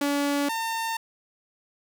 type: tone pair in turn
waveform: sawtooth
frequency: 285.4 / 906.1 Hz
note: D4 / A#5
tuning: -49 / -49 cents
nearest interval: octave + minor sixth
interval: 2000 cents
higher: second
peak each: -19 / -23 dBFS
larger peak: first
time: 0.01-0.49 / 0.49-0.97 s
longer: neither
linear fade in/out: 5 ms
effects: none